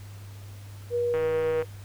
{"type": "tone", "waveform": "sine", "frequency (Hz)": 480, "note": "B4", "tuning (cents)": -49, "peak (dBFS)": -23, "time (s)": [0.9, 1.65], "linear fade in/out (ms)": 50}
{"type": "click train", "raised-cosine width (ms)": 0.5, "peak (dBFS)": -22, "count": 77, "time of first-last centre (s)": [1.14, 1.624], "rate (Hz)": 157}
{"effects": ["added 100 Hz sine -40 dBFS peak until 1.84 s", "pink hiss -52 dBFS RMS until 1.84 s"]}